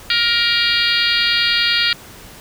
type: harmonic tone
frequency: 470 Hz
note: A#4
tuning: 14 cents sharp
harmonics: 3 / 4 / 5 / 6 / 7 / 8 / 9 / 10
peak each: -22 / -22 / -22 / -22 / -22 / -22 / -22 / -22 dBFS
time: 0.1-1.93 s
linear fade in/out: 2 ms
effects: pink hiss -39 dBFS RMS until 2.4 s